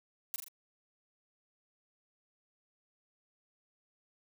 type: noise with echo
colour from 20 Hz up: blue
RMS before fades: -36 dBFS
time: 0.34-0.36 s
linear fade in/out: 0 ms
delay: 41 ms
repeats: 3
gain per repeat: -5 dB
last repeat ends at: 0.483 s
effects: none